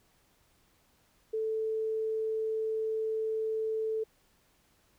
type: tone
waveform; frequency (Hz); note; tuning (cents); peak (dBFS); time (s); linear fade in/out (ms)
sine; 440; A4; 0; -29; 1.33-4.04; 10
effects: pink hiss -68 dBFS RMS until 4.98 s